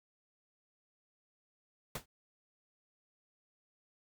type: noise with exponential decay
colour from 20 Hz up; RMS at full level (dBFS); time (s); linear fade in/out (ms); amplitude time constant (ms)
pink; -35; 1.95-2.06; 5; 23
effects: none